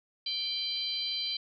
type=harmonic tone with a mistuned harmonic; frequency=784 Hz; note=G5; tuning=in tune; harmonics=3 / 4 / 5 / 6; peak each=-44 / -36 / -34 / -36 dBFS; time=0.26-1.37 s; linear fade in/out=5 ms; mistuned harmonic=5; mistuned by=+53 cents; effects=none